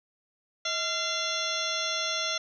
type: harmonic tone with a mistuned harmonic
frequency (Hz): 688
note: F5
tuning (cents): -26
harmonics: 1 / 2 / 3 / 4 / 5 / 6 / 8 / 9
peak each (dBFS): -37 / -35 / -37 / -38 / -33 / -36 / -37 / -37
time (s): 0.65-2.38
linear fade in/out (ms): 5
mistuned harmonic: 1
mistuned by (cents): -130
effects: none